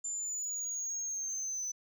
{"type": "linear sweep", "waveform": "sine", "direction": "down", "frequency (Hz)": [7180, 6020], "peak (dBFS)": -32, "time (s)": [0.04, 1.72], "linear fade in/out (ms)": 10, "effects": ["tanh soft clip ceiling -33 dBFS"]}